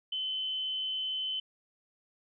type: tone with amplitude modulation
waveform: sine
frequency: 3049 Hz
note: G7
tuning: 49 cents flat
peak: -30 dBFS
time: 0.12-1.4 s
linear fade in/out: 5 ms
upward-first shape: sine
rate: 250 Hz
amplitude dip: 25%
effects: none